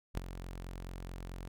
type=tone with ADSR envelope; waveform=sawtooth; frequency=44.6 Hz; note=F1; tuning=37 cents sharp; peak=-27 dBFS; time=0.14-1.48 s; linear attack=34 ms; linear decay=15 ms; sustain=-11 dB; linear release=6 ms; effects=none